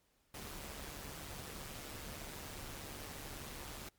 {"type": "noise with amplitude modulation", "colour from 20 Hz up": "pink", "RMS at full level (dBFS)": -45, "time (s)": [0.34, 3.89], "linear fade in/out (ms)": 5, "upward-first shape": "sine", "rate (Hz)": 145, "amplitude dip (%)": 50, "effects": ["pink hiss -75 dBFS RMS until 3.98 s", "MP3 96 kbps"]}